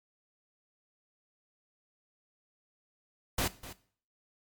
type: noise with echo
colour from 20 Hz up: pink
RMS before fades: -30 dBFS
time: 3.38-3.48 s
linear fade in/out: 5 ms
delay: 250 ms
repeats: 1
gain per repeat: -15 dB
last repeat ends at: 3.73 s
effects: noise-tail reverb RT60 0.5 s tail -17 dB re dry + MP3 96 kbps